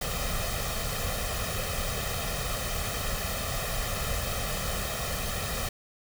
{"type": "noise with comb filter", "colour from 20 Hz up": "pink", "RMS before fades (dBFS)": -31, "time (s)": [0.01, 5.69], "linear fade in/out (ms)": 5, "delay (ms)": 1.6, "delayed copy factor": 0.75, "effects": []}